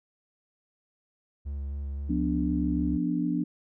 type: tone with vibrato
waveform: triangle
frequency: 70.2 Hz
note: C#2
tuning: 22 cents sharp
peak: -29 dBFS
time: 1.45-2.98 s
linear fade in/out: 20 ms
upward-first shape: square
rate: 3.8 Hz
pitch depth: 16 cents each way
type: chord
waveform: sine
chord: B diminished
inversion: second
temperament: equal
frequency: 174.61 / 246.9 / 293.7 Hz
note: F3 / B3 / D4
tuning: 0 / 0 / 0 cents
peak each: -30 / -30 / -28 dBFS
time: 2.09-3.44 s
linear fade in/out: 10 ms
effects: none